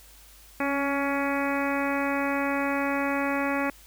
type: harmonic tone with a mistuned harmonic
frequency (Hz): 280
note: C#4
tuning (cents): +18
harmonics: 1 / 2 / 3 / 4 / 5 / 6 / 7 / 8 / 9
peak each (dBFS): -28 / -31 / -33 / -34 / -35 / -36 / -36 / -37 / -38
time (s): 0.6-3.7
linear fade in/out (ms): 2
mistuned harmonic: 1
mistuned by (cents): -17
effects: added 50 Hz sine -53 dBFS peak until 3.86 s + white hiss -53 dBFS RMS until 3.86 s